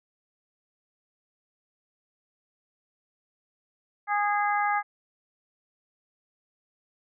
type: harmonic tone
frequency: 412 Hz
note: G#4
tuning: 14 cents flat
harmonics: 2 / 3 / 4 / 5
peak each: -25 / -29 / -31 / -33 dBFS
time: 4.07-4.83 s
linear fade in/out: 50 ms
effects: none